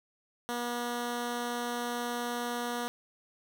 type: tone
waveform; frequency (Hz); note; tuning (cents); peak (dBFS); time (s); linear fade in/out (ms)
10% pulse; 240.6; B3; -45; -24; 0.49-2.88; 0
effects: none